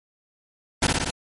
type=noise with echo; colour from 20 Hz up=pink; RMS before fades=-19 dBFS; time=0.82-0.87 s; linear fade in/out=5 ms; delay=59 ms; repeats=4; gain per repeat=-2 dB; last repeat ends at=1.106 s; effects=MP3 48 kbps